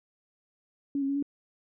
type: tone with pitch steps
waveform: sine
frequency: 280.9 / 273.3 / 279.1 / 284.1 Hz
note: C#4 / C#4 / C#4 / C#4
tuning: +23 / -24 / +12 / +43 cents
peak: -26 dBFS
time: 0.95-1.226 s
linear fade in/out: 2 ms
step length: 69 ms
effects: none